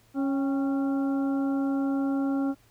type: harmonic tone with a mistuned harmonic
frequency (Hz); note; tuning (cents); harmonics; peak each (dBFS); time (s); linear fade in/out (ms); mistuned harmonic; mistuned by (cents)
275.3; C#4; -12; 1 / 2 / 3 / 4 / 5; -24 / -37 / -39 / -47 / -42; 0.14-2.55; 50; 3; -63
effects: added 113 Hz sine -62 dBFS peak until 2.7 s + pink hiss -62 dBFS RMS until 2.7 s